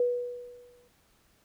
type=tone with exponential decay; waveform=sine; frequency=488.4 Hz; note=B4; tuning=19 cents flat; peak=-21 dBFS; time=0-0.88 s; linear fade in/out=2 ms; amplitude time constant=190 ms; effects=pink hiss -66 dBFS RMS until 1.44 s